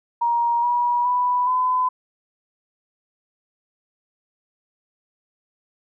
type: tone with pitch steps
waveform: sine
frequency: 943 / 965 / 987.6 / 1010.7 Hz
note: A#5 / B5 / B5 / B5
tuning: +20 / -40 / 0 / +40 cents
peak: -17 dBFS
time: 0.21-1.89 s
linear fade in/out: 10 ms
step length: 420 ms
effects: none